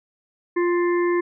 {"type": "harmonic tone with a mistuned harmonic", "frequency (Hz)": 349.2, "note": "F4", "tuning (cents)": 0, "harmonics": [1, 3, 5, 6], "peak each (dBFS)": [-18, -28, -32, -34], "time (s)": [0.56, 1.21], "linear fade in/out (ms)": 10, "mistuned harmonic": 5, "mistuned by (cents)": 17, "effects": []}